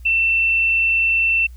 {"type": "tone", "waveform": "sine", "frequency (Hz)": 2685, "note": "E7", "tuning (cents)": 31, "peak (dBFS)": -14, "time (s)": [0.05, 1.47], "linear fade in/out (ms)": 10, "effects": ["added 60 Hz sine -35 dBFS peak until 1.56 s", "white hiss -58 dBFS RMS until 1.56 s"]}